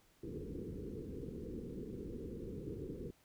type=low-pass noise; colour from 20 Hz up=white; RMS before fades=-45 dBFS; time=0.23-3.11 s; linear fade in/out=5 ms; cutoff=480 Hz; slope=96 dB/octave; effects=pink hiss -70 dBFS RMS until 3.24 s